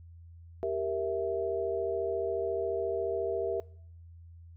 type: chord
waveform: sine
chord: E diminished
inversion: first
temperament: equal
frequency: 392 / 466.2 / 659.3 Hz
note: G4 / Bb4 / E5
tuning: 0 / 0 / 0 cents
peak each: -33 dBFS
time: 0.63-3.6 s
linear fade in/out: 0 ms
effects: noise-tail reverb RT60 0.6 s tail -23 dB re dry + added 84 Hz sine -48 dBFS peak until 4.56 s